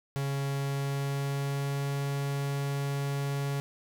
45% pulse tone with pitch glide, 138.8 to 140.17 Hz, C#3 to C#3, +3 to +20 cents, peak -29 dBFS, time 0.16-3.6 s, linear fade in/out 0 ms, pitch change +17 cents, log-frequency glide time 0.53-1.95 s, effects none

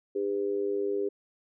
sine tone with amplitude modulation, 402.5 Hz, G4, 46 cents sharp, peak -23 dBFS, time 0.15-1.09 s, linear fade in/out 10 ms, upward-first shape sine, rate 99.8 Hz, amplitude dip 80%, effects none

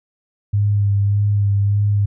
sine tone with vibrato, 101.6 Hz, G#2, 38 cents flat, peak -13 dBFS, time 0.53-2.06 s, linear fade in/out 10 ms, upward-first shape sine, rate 1.7 Hz, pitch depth 23 cents each way, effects none

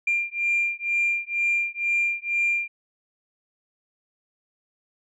sine beating tone pair, 2387 / 2389.1 Hz, D7 / D7, +28 / +29 cents, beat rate 2.1 Hz, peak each -24 dBFS, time 0.07-2.68 s, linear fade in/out 5 ms, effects tanh soft clip ceiling -15 dBFS

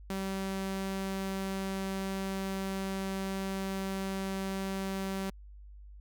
sawtooth tone, 192.8 Hz, G3, 28 cents flat, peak -29 dBFS, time 0.1-5.3 s, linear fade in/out 2 ms, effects added 50 Hz sine -47 dBFS peak until 6 s

